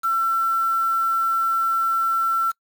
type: tone with quantisation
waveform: sine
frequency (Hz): 1345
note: E6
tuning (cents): +34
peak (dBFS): -18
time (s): 0.03-2.52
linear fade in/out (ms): 20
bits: 6
effects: noise-tail reverb RT60 0.1 s tail -24 dB re dry